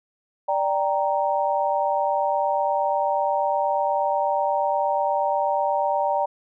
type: chord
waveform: sine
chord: G minor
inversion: second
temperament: equal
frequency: 587.3 / 784 / 932.3 Hz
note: D5 / G5 / Bb5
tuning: 0 / 0 / 0 cents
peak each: -24 dBFS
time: 0.48-6.26 s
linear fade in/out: 10 ms
effects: none